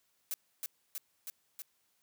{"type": "noise with echo", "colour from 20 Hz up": "blue", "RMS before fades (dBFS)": -36, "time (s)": [0.31, 0.34], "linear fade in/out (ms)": 0, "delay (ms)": 320, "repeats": 4, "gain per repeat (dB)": -2, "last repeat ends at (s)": 1.62, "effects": ["white hiss -75 dBFS RMS until 2.02 s", "high-pass 60 Hz 12 dB/octave"]}